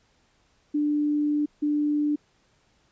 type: tone bursts at uneven times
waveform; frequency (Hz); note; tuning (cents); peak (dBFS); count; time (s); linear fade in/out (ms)
sine; 295.9; D4; +13; -21; 2; 0.74-1.46 / 1.62-2.16; 10
effects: pink hiss -65 dBFS RMS until 2.91 s + resampled to 16000 Hz